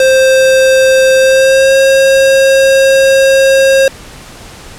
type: tone with pitch glide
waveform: square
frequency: 526 to 538.3 Hz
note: C5 to C5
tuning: +9 to +49 cents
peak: -5 dBFS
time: 0-3.88 s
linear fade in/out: 2 ms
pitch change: +40 cents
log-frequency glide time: 1.19-1.75 s
effects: pink hiss -32 dBFS RMS until 4.78 s + low-pass 10000 Hz 12 dB/octave